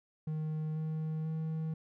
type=tone with pitch steps; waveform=triangle; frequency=155.56 / 157.28 / 159.01 Hz; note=D#3 / D#3 / D#3; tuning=0 / +19 / +38 cents; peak=-31 dBFS; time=0.27-1.74 s; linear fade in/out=5 ms; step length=490 ms; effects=none